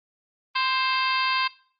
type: harmonic tone with a mistuned harmonic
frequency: 527 Hz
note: C5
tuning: 12 cents sharp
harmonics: 2 / 3 / 4 / 5 / 6 / 7 / 8 / 9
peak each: -25 / -31 / -32 / -29 / -33 / -34 / -34 / -33 dBFS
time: 0.55-1.48 s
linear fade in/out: 10 ms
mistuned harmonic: 2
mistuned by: -24 cents
effects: noise-tail reverb RT60 0.5 s tail -21 dB re dry + Opus 24 kbps